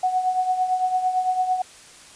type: tone with tremolo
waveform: sine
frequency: 740 Hz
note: F#5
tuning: in tune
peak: -16 dBFS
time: 0.03-1.62 s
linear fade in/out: 5 ms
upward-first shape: triangle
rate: 8.9 Hz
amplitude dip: 70%
effects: white hiss -46 dBFS RMS until 2.15 s + resampled to 22050 Hz